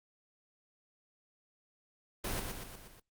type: noise with echo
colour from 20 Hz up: pink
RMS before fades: -36 dBFS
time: 2.24-2.4 s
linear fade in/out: 5 ms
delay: 120 ms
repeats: 5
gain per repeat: -4 dB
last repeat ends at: 3 s
effects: Opus 24 kbps